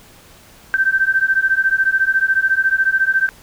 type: beating tone pair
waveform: sine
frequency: 1551 / 1565 Hz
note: G6 / G6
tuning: -19 / -3 cents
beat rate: 14 Hz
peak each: -16 dBFS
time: 0.74-3.29 s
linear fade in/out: 0 ms
effects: pink hiss -45 dBFS RMS until 3.42 s